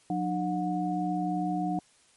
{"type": "tone cluster", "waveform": "sine", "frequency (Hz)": [180.2, 303, 726], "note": ["F#3", "D#4", "F#5"], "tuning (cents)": [-45, -46, -33], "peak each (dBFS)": -31, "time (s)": [0.1, 1.79], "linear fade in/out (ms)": 2, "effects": ["white hiss -62 dBFS RMS until 2.16 s", "MP3 48 kbps"]}